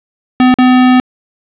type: tone with dropouts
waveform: square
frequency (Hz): 253.3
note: B3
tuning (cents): +44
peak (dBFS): -5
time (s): 0.4-1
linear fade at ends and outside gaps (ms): 1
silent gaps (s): 0.541-0.586
effects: resampled to 8000 Hz + 7-bit